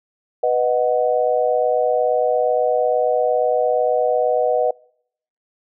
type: chord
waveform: sine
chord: B major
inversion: none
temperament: equal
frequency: 493.9 / 622.3 / 740 Hz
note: B4 / D#5 / F#5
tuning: 0 / 0 / 0 cents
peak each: -18 / -19 / -21 dBFS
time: 0.43-4.71 s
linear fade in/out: 5 ms
effects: noise-tail reverb RT60 0.7 s tail -26 dB re dry